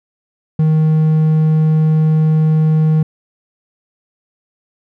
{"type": "tone", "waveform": "triangle", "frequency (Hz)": 156.6, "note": "D#3", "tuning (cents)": 11, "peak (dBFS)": -7, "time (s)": [0.59, 3.03], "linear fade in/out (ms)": 5, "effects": []}